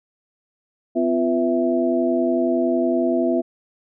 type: tone cluster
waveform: sine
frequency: 254.1 / 344.9 / 490.9 / 659 Hz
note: B3 / F4 / B4 / E5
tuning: +49 / -22 / -10 / -1 cents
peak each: -21 / -21 / -30 / -22 dBFS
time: 0.95-3.42 s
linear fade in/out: 20 ms
effects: none